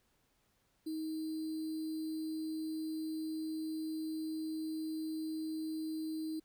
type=tone with sample-and-hold; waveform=sine; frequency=315.5 Hz; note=D#4; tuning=24 cents sharp; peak=-36 dBFS; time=0.86-6.4 s; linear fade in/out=10 ms; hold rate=4410 Hz; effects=pink hiss -75 dBFS RMS until 6.44 s